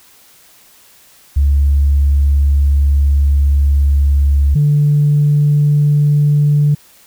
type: tone pair in turn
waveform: sine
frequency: 70.7 / 146.73 Hz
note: C#2 / D3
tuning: +35 / -1 cents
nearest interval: octave + minor second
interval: 1264 cents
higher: second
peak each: -7 dBFS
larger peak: neither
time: 1.36-4.55 / 4.55-6.75 s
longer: first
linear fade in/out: 10 ms
effects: tanh soft clip ceiling -4 dBFS + white hiss -46 dBFS RMS until 7.06 s